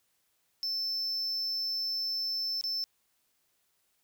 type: tone with dropouts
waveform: triangle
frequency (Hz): 5300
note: E8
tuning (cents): +9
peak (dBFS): -29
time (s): 0.63-2.84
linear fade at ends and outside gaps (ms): 0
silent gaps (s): 2.611-2.639
effects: white hiss -74 dBFS RMS until 4.03 s